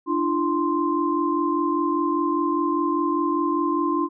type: tone cluster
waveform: sine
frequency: 295.7 / 340.7 / 1045 Hz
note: D4 / F4 / C6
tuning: +12 / -43 / -2 cents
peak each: -24 dBFS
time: 0.06-4.09 s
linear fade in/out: 50 ms
effects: none